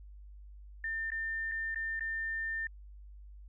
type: tone with dropouts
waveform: sine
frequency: 1800 Hz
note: A6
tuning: 39 cents sharp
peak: -33 dBFS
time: 0.84-2.67 s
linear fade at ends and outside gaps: 2 ms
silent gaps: 1.104-1.118 / 1.515-1.518 / 1.746-1.758 / 1.995-2.007 s
effects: added 50 Hz sine -48 dBFS peak until 3.48 s